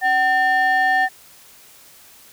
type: tone pair together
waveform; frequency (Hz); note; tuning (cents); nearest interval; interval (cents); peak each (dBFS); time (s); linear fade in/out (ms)
sine; 756.8 / 1800; F#5 / A6; +39 / +39; octave + minor third; 1500; -15; 0.01-1.09; 50
effects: tanh soft clip ceiling -11 dBFS + white hiss -47 dBFS RMS until 2.32 s